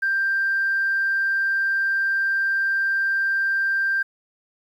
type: tone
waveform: sine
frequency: 1580 Hz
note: G6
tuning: 13 cents sharp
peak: -18 dBFS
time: 0.02-4.03 s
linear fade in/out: 10 ms
effects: tanh soft clip ceiling -14 dBFS + 9-bit